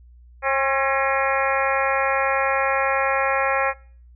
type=harmonic tone with a mistuned harmonic; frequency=270 Hz; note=C#4; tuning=45 cents flat; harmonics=2 / 3 / 4 / 5 / 6 / 7 / 8 / 9; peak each=-23 / -25 / -26 / -27 / -28 / -28 / -29 / -30 dBFS; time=0.42-3.74 s; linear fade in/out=50 ms; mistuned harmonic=6; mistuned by=+51 cents; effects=noise-tail reverb RT60 0.5 s tail -25 dB re dry + added 60 Hz sine -45 dBFS peak until 4.15 s